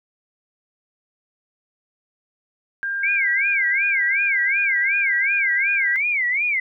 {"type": "tone", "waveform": "sine", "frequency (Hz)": 1599, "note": "G6", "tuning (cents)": 34, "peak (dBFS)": -22, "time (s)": [2.83, 5.96], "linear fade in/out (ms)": 0}
{"type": "tone with vibrato", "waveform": "sine", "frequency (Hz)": 2177, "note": "C#7", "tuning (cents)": -32, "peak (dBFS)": -18, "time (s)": [3.03, 6.6], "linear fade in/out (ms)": 5, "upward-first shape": "sine", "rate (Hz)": 2.7, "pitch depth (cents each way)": 210}
{"effects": []}